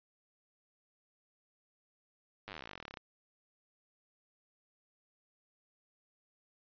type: slowing click train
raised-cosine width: 0.3 ms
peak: -28 dBFS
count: 28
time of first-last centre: 2.48-2.972 s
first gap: 9 ms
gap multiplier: 1.05
effects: resampled to 11025 Hz